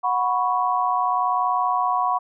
sine chord, F# suspended fourth, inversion none, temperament equal with one note detuned, 732.8 / 987.8 / 1108.7 Hz, F#5 / B5 / C#6, -17 / 0 / 0 cents, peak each -23 dBFS, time 0.03-2.19 s, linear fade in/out 20 ms, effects none

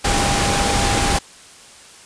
sine tone in noise, 802 Hz, G5, 39 cents sharp, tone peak -23 dBFS, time 0.04-1.19 s, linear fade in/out 10 ms, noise pink, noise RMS -18 dBFS, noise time 0.04-1.19 s, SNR -8 dB, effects white hiss -43 dBFS RMS until 2.05 s + resampled to 22050 Hz

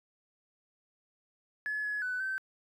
triangle tone with pitch steps, 1707 / 1692 / 1498 / 1544 Hz, G#6 / G#6 / F#6 / G6, +47 / +32 / +21 / -27 cents, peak -28 dBFS, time 1.66-2.38 s, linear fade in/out 0 ms, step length 180 ms, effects tanh soft clip ceiling -29 dBFS

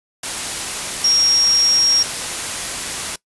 sine tone in noise, 5588 Hz, F8, in tune, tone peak -12 dBFS, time 1.04-2.03 s, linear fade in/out 5 ms, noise white, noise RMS -24 dBFS, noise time 0.23-3.16 s, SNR +9 dB, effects noise-tail reverb RT60 0.1 s tail -21 dB re dry + resampled to 24000 Hz

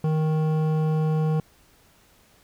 sine tone with hard clipping, 156.2 Hz, D#3, 7 cents sharp, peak -22 dBFS, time 0.04-1.4 s, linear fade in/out 2 ms, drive 12 dB, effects pink hiss -58 dBFS RMS until 2.43 s

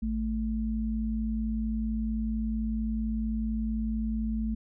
sine tone pair together, 55.64 / 220 Hz, A1 / A3, +20 / 0 cents, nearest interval 2 octaves, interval 2380 cents, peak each -31 / -29 dBFS, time 0.02-4.55 s, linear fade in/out 10 ms, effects none

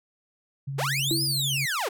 sine tone with tremolo, 137.7 Hz, C#3, 11 cents flat, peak -28 dBFS, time 0.67-1.66 s, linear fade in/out 10 ms, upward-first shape triangle, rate 13 Hz, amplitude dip 25%
sawtooth linear two-way sweep, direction up then down, 329.6 to 5150 to 329.6 Hz, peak -22 dBFS, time 0.78-1.89 s, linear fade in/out 10 ms, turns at 1.23 s
sine tone with exponential decay, 330 Hz, E4, 2 cents sharp, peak -22 dBFS, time 1.11-1.46 s, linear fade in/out 0 ms, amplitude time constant 76 ms
effects none

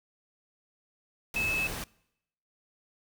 sine tone in noise, 2600 Hz, E7, 24 cents flat, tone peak -27 dBFS, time 1.36-1.67 s, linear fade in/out 2 ms, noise pink, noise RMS -37 dBFS, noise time 1.34-1.84 s, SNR +7 dB, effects noise-tail reverb RT60 0.8 s tail -24 dB re dry

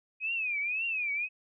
sine tone with vibrato, 2500 Hz, D#7, 8 cents sharp, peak -29 dBFS, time 0.2-1.29 s, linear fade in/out 50 ms, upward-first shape triangle, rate 1.9 Hz, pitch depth 190 cents each way, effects none

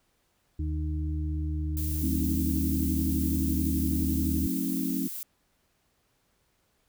harmonic tone, 77 Hz, D#2, 17 cents flat, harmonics 1 / 2 / 4, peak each -28 / -38 / -37 dBFS, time 0.59-4.47 s, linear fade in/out 5 ms
violet noise, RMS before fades -37 dBFS, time 1.77-5.23 s, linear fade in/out 0 ms
sine chord, F# diminished seventh, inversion none, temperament just, 185 / 222 / 266.4 / 319.7 Hz, F#3 / A3 / C4 / Eb4, 0 / +16 / +31 / +47 cents, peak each -33 / -35 / -30 / -35 dBFS, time 2.02-5.08 s, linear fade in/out 10 ms
effects pink hiss -71 dBFS RMS until 6.88 s

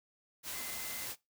sine tone in noise, 2056 Hz, C7, 31 cents flat, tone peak -48 dBFS, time 0.51-1.08 s, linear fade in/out 50 ms, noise white, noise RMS -41 dBFS, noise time 0.43-1.16 s, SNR -10 dB, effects noise-tail reverb RT60 0.2 s tail -20 dB re dry

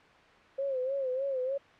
sine tone with vibrato, 530 Hz, C5, 22 cents sharp, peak -29 dBFS, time 0.58-1.58 s, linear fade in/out 10 ms, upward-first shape sine, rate 3.3 Hz, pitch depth 86 cents each way, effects white hiss -56 dBFS RMS until 1.79 s + low-pass 2000 Hz 12 dB/octave

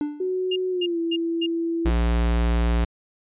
triangle tone with exponential decay, 295.1 Hz, D4, 8 cents sharp, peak -18 dBFS, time 0.01-0.4 s, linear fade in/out 1 ms, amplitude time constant 84 ms
sine tone with pitch glide, 370 to 333.5 Hz, F#4 to E4, 0 to +20 cents, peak -22 dBFS, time 0.2-1.9 s, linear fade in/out 5 ms, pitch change -180 cents, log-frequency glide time 0.7-0.99 s
sine tone bursts, 2826 Hz, F7, 20 cents sharp, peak -24 dBFS, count 4, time 0.51-1.464 s, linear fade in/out 10 ms, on 51 ms, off 250 ms
square tone, 58.2 Hz, A#1, 2 cents flat, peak -19 dBFS, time 1.85-2.85 s, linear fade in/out 10 ms
effects resampled to 8000 Hz

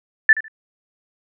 sine tone with echo, 1760 Hz, A6, in tune, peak -6 dBFS, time 0.29-0.33 s, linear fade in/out 2 ms, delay 76 ms, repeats 2, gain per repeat -15 dB, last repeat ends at 0.482 s, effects none

